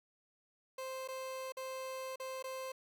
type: tone with dropouts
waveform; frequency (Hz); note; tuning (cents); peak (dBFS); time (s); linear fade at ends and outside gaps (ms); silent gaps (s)
30% pulse; 523.3; C5; 0; -38; 0.78-2.72; 5; 1.077-1.085 / 1.522-1.569 / 2.159-2.198 / 2.426-2.44
effects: none